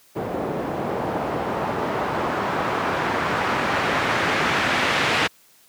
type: noise with low-pass filter sweep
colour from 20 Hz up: white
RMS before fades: -23 dBFS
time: 0.15-5.28 s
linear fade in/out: 20 ms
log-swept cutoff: 550 to 2400 Hz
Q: 0.98
effects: white hiss -55 dBFS RMS until 5.68 s + high-pass 100 Hz 12 dB/octave